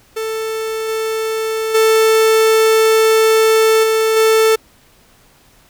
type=tone with level steps; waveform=45% pulse; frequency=442.2 Hz; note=A4; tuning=9 cents sharp; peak=-19 / -17 / -9 / -12 / -9 dBFS; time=0.16-4.56 s; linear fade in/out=10 ms; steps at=0.88 / 1.74 / 3.83 / 4.16 s; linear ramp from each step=10 ms; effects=pink hiss -50 dBFS RMS until 5.69 s

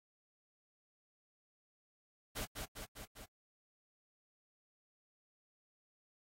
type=noise with echo; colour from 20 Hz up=pink; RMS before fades=-41 dBFS; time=2.35-2.46 s; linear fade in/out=20 ms; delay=200 ms; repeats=4; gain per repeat=-3 dB; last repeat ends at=3.26 s; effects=AAC 48 kbps

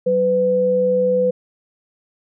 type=tone pair together; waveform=sine; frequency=188.04 / 502 Hz; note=F#3 / B4; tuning=+28 / +28 cents; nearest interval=octave + perfect fourth; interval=1700 cents; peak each=-24 / -14 dBFS; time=0.06-1.31 s; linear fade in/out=10 ms; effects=none

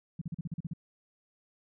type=tone bursts; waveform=sine; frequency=164.81 Hz; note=E3; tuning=in tune; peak=-32 dBFS; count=9; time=0.19-0.735 s; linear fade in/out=5 ms; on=25 ms; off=40 ms; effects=none

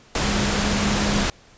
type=tone in noise; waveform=sine; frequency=205 Hz; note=G#3; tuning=22 cents flat; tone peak=-24 dBFS; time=0.24-1.24 s; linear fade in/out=2 ms; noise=pink; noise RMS=-22 dBFS; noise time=0.15-1.3 s; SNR=-5 dB; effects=pink hiss -51 dBFS RMS until 1.57 s + resampled to 16000 Hz

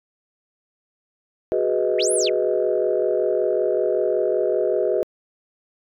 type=chord; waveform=sine; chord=G# minor seventh; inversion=third; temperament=equal with one note detuned; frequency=370 / 415.3 / 493.9 / 627.7 Hz; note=F#4 / G#4 / B4 / D#5; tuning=0 / 0 / 0 / +15 cents; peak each=-23 dBFS; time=1.52-5.03 s; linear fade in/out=0 ms
type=linear two-way sweep; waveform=sine; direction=up then down; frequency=1547 to 11060 to 1770 Hz; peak=-21 dBFS; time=1.98-2.3 s; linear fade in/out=20 ms; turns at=2.13 s
effects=tanh soft clip ceiling -9 dBFS

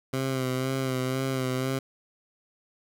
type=tone with vibrato; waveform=15% pulse; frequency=130.81 Hz; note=C3; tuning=in tune; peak=-20 dBFS; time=0.13-1.79 s; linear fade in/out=5 ms; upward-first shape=sine; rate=2 Hz; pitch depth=36 cents each way; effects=none

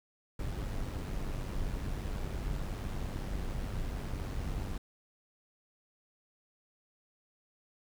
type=noise with amplitude modulation; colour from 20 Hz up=brown; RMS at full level=-34 dBFS; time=0.39-4.78 s; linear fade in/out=5 ms; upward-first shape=sine; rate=97.2 Hz; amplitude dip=45%; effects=none

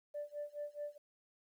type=tone with tremolo; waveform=sine; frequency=587.3 Hz; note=D5; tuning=in tune; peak=-37 dBFS; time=0.14-0.98 s; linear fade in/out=10 ms; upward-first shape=sine; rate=4.7 Hz; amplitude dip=95%; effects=tanh soft clip ceiling -35 dBFS + 12-bit

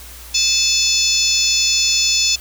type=harmonic tone with a mistuned harmonic; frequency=869 Hz; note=A5; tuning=22 cents flat; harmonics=3 / 4 / 5 / 6 / 7 / 8; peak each=-22 / -21 / -22 / -18 / -23 / -20 dBFS; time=0.34-2.36 s; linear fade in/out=10 ms; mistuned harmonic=4; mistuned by=+15 cents; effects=added 60 Hz sine -38 dBFS peak until 2.4 s + white hiss -38 dBFS RMS until 2.4 s

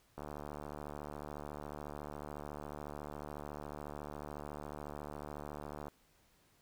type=click train; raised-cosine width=1 ms; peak=-30 dBFS; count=423; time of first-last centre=0.18-5.883 s; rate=74 Hz; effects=pink hiss -70 dBFS RMS until 6.61 s

